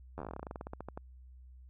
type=slowing click train; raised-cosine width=1 ms; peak=-27 dBFS; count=22; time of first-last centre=0.18-0.975 s; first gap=11 ms; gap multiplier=1.11; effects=added 63 Hz sine -51 dBFS peak until 1.69 s